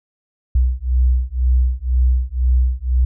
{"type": "beating tone pair", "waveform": "sine", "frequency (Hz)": [61.74, 63.74], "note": ["B1", "C2"], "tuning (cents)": [0, -45], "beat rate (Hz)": 2, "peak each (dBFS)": -16, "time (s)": [0.55, 3.05], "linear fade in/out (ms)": 5, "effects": []}